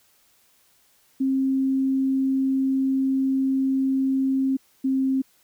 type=tone pair in turn; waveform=sine; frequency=266.8 / 265.6 Hz; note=C4 / C4; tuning=+34 / +26 cents; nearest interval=unison; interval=8 cents; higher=first; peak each=-19 / -19 dBFS; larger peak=neither; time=1.2-4.57 / 4.84-5.22 s; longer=first; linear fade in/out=10 ms; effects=white hiss -61 dBFS RMS until 5.43 s